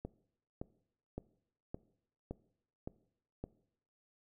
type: click train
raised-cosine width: 2 ms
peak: -27 dBFS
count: 7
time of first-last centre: 0.05-3.44 s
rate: 1.77 Hz
effects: noise-tail reverb RT60 0.7 s tail -20 dB re dry